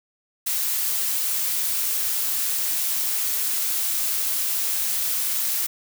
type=noise; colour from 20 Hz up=blue; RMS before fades=-24 dBFS; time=0.46-5.67 s; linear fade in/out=10 ms; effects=none